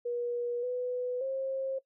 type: tone with pitch steps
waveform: sine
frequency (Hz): 481 / 497.1 / 534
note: B4 / B4 / C5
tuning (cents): -46 / +11 / +35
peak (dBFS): -30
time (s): 0.05-1.79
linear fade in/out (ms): 10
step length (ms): 580
effects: noise-tail reverb RT60 0.1 s tail -19 dB re dry